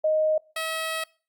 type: tone pair in turn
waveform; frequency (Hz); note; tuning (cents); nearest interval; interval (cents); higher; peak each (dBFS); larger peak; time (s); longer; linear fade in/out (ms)
sine / 10% pulse; 622.3 / 643.5; D#5 / E5; 0 / -42; minor second; 58; second; -19; neither; 0.04-0.38 / 0.56-1.04; second; 5
effects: noise-tail reverb RT60 0.4 s tail -24 dB re dry + Opus 48 kbps

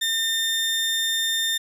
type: tone pair together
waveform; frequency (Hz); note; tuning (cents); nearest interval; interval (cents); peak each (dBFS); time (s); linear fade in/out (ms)
40% pulse; 1810 / 3620; A6 / A7; +48 / +48; octave; 1200; -27 / -22; 0.01-1.58; 10
effects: resampled to 32000 Hz + 10-bit

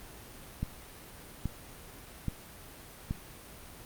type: click train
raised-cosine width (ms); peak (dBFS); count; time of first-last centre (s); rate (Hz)
5; -19; 4; 0.63-3.109; 1.21
effects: pink hiss -49 dBFS RMS until 3.85 s + Opus 32 kbps

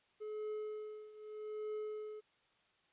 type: tone with tremolo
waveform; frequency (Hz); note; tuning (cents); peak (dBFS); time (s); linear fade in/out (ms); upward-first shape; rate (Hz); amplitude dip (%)
triangle; 427.1; G#4; +48; -36; 0.2-2.21; 20; triangle; 0.81; 85
effects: white hiss -73 dBFS RMS until 2.92 s + resampled to 8000 Hz

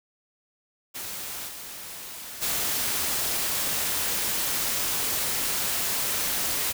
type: noise with level steps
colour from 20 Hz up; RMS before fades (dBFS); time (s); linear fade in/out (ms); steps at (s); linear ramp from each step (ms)
white; -35 / -39 / -27; 0.94-6.73; 20; 1.47 / 2.41; 20
effects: none

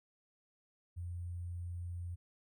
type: tone with sample-and-hold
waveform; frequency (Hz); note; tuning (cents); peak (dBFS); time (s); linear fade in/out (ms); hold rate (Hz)
sine; 87.31; F2; 0; -39; 0.96-2.16; 20; 8820
effects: none

